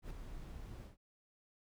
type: noise with ADSR envelope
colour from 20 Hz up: brown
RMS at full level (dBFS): -42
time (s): 0.02-0.97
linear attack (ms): 84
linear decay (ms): 4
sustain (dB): -6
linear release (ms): 140
effects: none